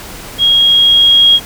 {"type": "tone with level ramp", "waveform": "sine", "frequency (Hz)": 3278, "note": "G#7", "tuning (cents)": -23, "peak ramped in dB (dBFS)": [-6, -3], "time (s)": [0.38, 1.4], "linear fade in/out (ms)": 50, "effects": ["pink hiss -29 dBFS RMS until 1.45 s"]}